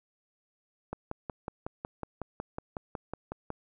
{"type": "click train", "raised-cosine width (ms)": 1, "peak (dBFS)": -21, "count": 15, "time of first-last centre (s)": [0.93, 3.504], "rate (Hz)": 5.44, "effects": []}